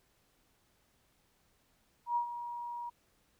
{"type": "tone with ADSR envelope", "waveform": "sine", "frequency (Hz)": 954, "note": "A#5", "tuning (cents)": 40, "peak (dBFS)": -27, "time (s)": [2.06, 2.9], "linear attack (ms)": 100, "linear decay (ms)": 97, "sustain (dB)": -11, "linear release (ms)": 12, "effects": ["pink hiss -72 dBFS RMS until 3.39 s"]}